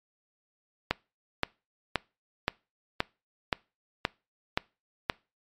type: click train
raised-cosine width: 0.3 ms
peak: -8 dBFS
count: 9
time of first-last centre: 0.91-5.098 s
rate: 1.91 Hz
effects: noise-tail reverb RT60 0.3 s tail -24 dB re dry + MP3 96 kbps